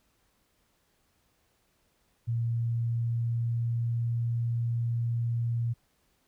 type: tone with pitch glide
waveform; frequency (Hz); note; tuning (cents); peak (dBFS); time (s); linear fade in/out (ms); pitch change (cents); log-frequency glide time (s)
sine; 116.54 to 117.42; A#2 to A#2; 0 to +13; -26; 2.27-5.74; 20; +13; 2.42-4.17
effects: pink hiss -71 dBFS RMS until 6.27 s